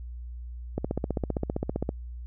click train, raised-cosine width 2 ms, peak -14 dBFS, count 18, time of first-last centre 0.78-1.891 s, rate 15.3 Hz, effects added 60 Hz sine -36 dBFS peak until 2.26 s

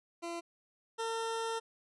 20% pulse tone pair in turn, 340 / 453.8 Hz, F4 / A#4, -46 / -47 cents, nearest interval perfect fourth, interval 499 cents, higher second, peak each -33 / -29 dBFS, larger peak second, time 0.22-0.41 / 0.98-1.6 s, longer second, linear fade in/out 20 ms, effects resampled to 24000 Hz

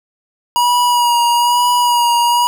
square tone with vibrato, 962 Hz, B5, 46 cents flat, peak -11 dBFS, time 0.56-2.47 s, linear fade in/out 0 ms, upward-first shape sine, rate 1.1 Hz, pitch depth 23 cents each way, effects none

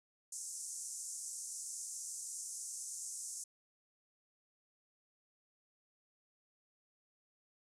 pink band-pass noise, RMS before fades -45 dBFS, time 0.32-3.44 s, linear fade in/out 5 ms, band 6100 to 9800 Hz, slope 48 dB/octave, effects none

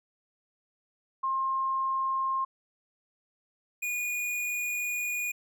sine / square tone pair in turn, 1064 / 2449 Hz, C6 / D#7, +29 / -28 cents, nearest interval octave + major second, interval 1443 cents, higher second, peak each -26 / -30 dBFS, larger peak first, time 1.23-2.45 / 3.82-5.32 s, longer second, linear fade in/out 10 ms, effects none

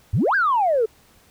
sine exponential two-way sweep, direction up then down, 81.6 to 1666 to 422.4 Hz, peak -15 dBFS, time 0.13-0.86 s, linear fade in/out 10 ms, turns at 0.35 s, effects tanh soft clip ceiling -11 dBFS + pink hiss -55 dBFS RMS until 1.3 s

